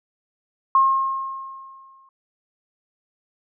sine tone with exponential decay, 1073 Hz, C6, 43 cents sharp, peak -11 dBFS, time 0.75-2.09 s, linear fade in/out 2 ms, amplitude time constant 290 ms, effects none

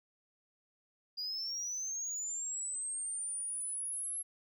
sine linear sweep, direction up, 4816 to 11175 Hz, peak -34 dBFS, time 1.17-4.23 s, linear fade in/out 20 ms, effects tanh soft clip ceiling -34 dBFS

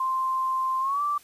sine tone with pitch glide, 1046.5 to 1167.9 Hz, C6 to D6, 0 to -10 cents, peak -23 dBFS, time 0-1.18 s, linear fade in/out 5 ms, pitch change +190 cents, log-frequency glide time 0.8-1.02 s, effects white hiss -54 dBFS RMS until 1.23 s + resampled to 32000 Hz

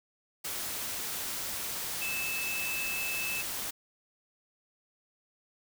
sine tone in noise, 2622 Hz, E7, 10 cents flat, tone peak -33 dBFS, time 2.01-3.42 s, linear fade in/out 10 ms, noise white, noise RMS -36 dBFS, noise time 0.44-3.71 s, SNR 0 dB, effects none

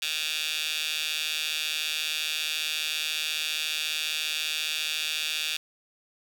15% pulse tone with high-pass filter, 154.6 Hz, D#3, 11 cents flat, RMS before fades -30 dBFS, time 0.02-5.57 s, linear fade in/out 2 ms, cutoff 3100 Hz, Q 3, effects none

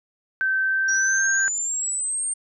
sine tone with pitch glide, 1547 to 1572.2 Hz, G6 to G6, -23 to +5 cents, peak -19 dBFS, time 0.41-1.48 s, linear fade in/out 0 ms, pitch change +28 cents, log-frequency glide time 0.6-1.23 s
sine linear sweep, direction up, 5680 to 8770 Hz, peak -23 dBFS, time 0.88-2.34 s, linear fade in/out 10 ms
effects none

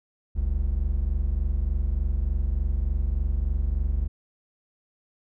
triangle tone pair together, 46.82 / 70.2 Hz, F#1 / C#2, +21 / +22 cents, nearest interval perfect fifth, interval 701 cents, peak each -23 dBFS, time 0.35-4.08 s, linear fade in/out 20 ms, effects none

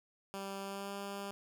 10% pulse tone with pitch glide, 196 to 199.31 Hz, G3 to G3, 0 to +29 cents, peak -32 dBFS, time 0.34-1.31 s, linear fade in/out 0 ms, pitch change +29 cents, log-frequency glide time 0.61-0.93 s, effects none

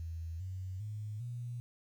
sine tone with pitch steps, 82.3 / 93.45 / 106.12 / 120.49 Hz, E2 / F#2 / G#2 / B2, -2 / +18 / +38 / -42 cents, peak -38 dBFS, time 0-1.6 s, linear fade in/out 0 ms, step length 400 ms, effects 11-bit

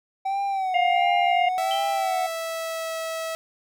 triangle tone with vibrato, 766 Hz, G5, 40 cents flat, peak -21 dBFS, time 0.25-2.27 s, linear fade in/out 10 ms, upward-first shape sine, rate 1.4 Hz, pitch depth 68 cents each way
harmonic tone, 706 Hz, F5, 19 cents sharp, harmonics 1 / 3 / 4, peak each -20 / -27 / -32 dBFS, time 0.74-1.49 s, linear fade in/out 5 ms
sawtooth tone with pitch glide, 659.3 to 649.8 Hz, E5 to E5, 0 to -25 cents, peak -24 dBFS, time 1.58-3.35 s, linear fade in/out 0 ms, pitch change -25 cents, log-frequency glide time 2.14-2.97 s
sine tone with exponential decay, 3129 Hz, G7, 4 cents flat, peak -26 dBFS, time 1.71-2.17 s, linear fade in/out 1 ms, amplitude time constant 100 ms
effects none

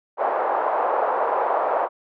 white band-pass noise, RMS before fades -22 dBFS, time 0.17-1.89 s, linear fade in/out 50 ms, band 520 to 960 Hz, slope 24 dB/octave, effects none

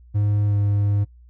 triangle tone with pitch glide, 103.4 to 101.98 Hz, G#2 to G#2, -7 to -31 cents, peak -15 dBFS, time 0.14-1.05 s, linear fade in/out 20 ms, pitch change -24 cents, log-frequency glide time 0.46-0.55 s, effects noise-tail reverb RT60 0.1 s tail -22 dB re dry + added 60 Hz sine -45 dBFS peak until 1.29 s

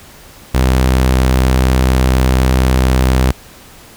sawtooth tone, 64.2 Hz, C2, 32 cents flat, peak -5 dBFS, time 0.54-3.32 s, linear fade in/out 10 ms, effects pink hiss -39 dBFS RMS until 3.96 s

